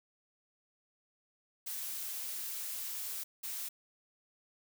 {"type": "noise bursts at uneven times", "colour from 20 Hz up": "blue", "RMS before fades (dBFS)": -40, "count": 2, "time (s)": [[1.66, 3.24], [3.43, 3.69]], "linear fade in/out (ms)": 10, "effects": []}